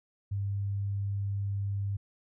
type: tone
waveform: sine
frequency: 99.8 Hz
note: G2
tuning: 32 cents sharp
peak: -29 dBFS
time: 0.31-1.97 s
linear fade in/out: 10 ms
effects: none